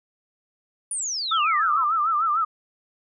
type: exponential sweep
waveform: sine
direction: down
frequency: 9830 to 968 Hz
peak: -25 dBFS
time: 0.91-1.84 s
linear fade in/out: 2 ms
type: tone with vibrato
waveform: sine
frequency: 1261 Hz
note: D#6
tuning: 23 cents sharp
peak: -19 dBFS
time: 1.31-2.45 s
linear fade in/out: 10 ms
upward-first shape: sine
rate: 6.7 Hz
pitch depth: 120 cents each way
effects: none